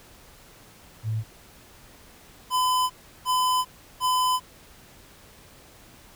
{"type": "tone", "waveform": "sine", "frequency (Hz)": 110, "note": "A2", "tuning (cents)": 0, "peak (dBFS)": -24, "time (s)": [1.03, 1.24], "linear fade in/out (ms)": 50}
{"type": "tone bursts", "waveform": "square", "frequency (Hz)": 1011, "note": "B5", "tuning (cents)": 40, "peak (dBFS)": -21, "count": 3, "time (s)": [2.5, 4.4], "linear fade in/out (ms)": 50, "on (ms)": 400, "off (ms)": 350}
{"effects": ["pink hiss -51 dBFS RMS until 6.15 s"]}